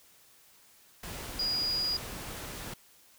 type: tone in noise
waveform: sine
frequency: 4885 Hz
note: D#8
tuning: 33 cents flat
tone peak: -28 dBFS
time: 1.39-1.97 s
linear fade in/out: 5 ms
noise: pink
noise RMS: -41 dBFS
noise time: 1.03-2.74 s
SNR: +10 dB
effects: white hiss -60 dBFS RMS until 3.18 s